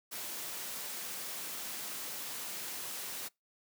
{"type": "noise", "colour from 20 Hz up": "white", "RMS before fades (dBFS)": -41, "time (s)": [0.11, 3.29], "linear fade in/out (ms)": 20, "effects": ["noise-tail reverb RT60 0.2 s tail -25 dB re dry", "high-pass 150 Hz 12 dB/octave"]}